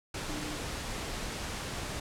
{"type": "tone in noise", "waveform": "sine", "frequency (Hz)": 300, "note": "D4", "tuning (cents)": 37, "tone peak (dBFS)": -40, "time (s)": [0.29, 0.56], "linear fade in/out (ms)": 5, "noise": "pink", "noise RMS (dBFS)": -37, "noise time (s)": [0.14, 2], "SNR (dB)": -6, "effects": ["low-pass 9000 Hz 12 dB/octave"]}